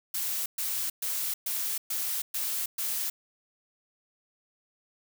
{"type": "noise bursts", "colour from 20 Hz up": "blue", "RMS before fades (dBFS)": -31, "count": 7, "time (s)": [0.14, 3.1], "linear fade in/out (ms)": 5, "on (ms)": 320, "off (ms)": 120, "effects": []}